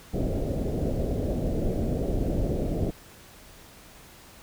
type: low-pass noise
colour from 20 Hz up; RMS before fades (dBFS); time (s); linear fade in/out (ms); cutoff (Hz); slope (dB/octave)
pink; -27; 0.13-2.91; 10; 640; 48
effects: pink hiss -50 dBFS RMS until 4.42 s